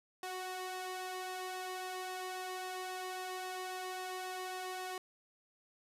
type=tone with flanger; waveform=sawtooth; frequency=370 Hz; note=F#4; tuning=in tune; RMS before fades=-42 dBFS; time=0.23-4.98 s; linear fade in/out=2 ms; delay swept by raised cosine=1.1 to 1.7 ms; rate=3.7 Hz; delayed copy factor=+0.65; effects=resampled to 32000 Hz + 11-bit